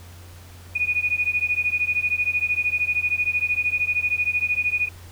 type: beating tone pair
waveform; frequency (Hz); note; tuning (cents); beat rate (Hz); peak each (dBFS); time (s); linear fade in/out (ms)
sine; 2458 / 2471; D#7 / D#7; -22 / -13; 13; -23; 0.75-4.89; 10
effects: added 88 Hz sine -41 dBFS peak until 5.11 s + pink hiss -48 dBFS RMS until 5.11 s